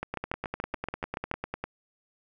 two click trains, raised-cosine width 0.5 ms, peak -17 / -17 dBFS, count 10 / 16, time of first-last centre 0.03-1.314 / 0.14-1.64 s, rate 7.01 / 10 Hz, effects none

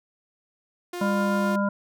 sawtooth tone, 353.1 Hz, F4, 19 cents sharp, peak -27 dBFS, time 0.93-1.56 s, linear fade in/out 5 ms
harmonic tone, 200.7 Hz, G3, 41 cents sharp, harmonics 1 / 3 / 5 / 7, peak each -23 / -28 / -30 / -31 dBFS, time 1.01-1.69 s, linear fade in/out 5 ms
effects none

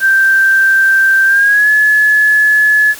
sine tone with pitch glide, 1568 to 1709.9 Hz, G6 to A6, 0 to -50 cents, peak -6 dBFS, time 0-2.95 s, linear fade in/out 50 ms, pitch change +150 cents, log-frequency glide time 1.26-1.7 s, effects white hiss -31 dBFS RMS until 2.99 s

